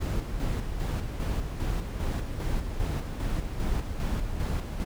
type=noise with tremolo; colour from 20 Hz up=brown; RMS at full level=-28 dBFS; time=0-4.85 s; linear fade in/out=20 ms; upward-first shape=square; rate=2.5 Hz; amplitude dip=45%; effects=none